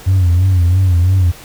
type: tone with vibrato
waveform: sine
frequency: 90.6 Hz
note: F#2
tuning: 36 cents flat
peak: -6 dBFS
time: 0.06-1.32 s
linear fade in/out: 20 ms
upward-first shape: sine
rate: 3 Hz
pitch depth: 95 cents each way
effects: tanh soft clip ceiling -6 dBFS + pink hiss -36 dBFS RMS until 1.44 s